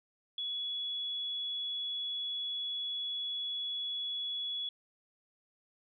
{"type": "tone", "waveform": "sine", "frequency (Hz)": 3385, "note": "G#7", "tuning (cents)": 32, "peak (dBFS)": -34, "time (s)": [0.38, 4.69], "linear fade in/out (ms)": 2, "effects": []}